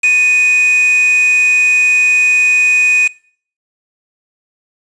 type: tone with quantisation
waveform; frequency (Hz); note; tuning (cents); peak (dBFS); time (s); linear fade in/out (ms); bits
triangle; 2489; D#7; 0; -6; 0.03-3.08; 10; 3
effects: noise-tail reverb RT60 0.5 s tail -22 dB re dry + resampled to 22050 Hz